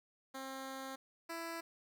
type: tone pair in turn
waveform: 10% pulse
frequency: 266.5 / 332.3 Hz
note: C4 / E4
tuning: +32 / +14 cents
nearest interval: major third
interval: 382 cents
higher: second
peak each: -35 / -33 dBFS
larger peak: second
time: 0.34-0.96 / 1.29-1.61 s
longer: first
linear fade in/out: 10 ms
effects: none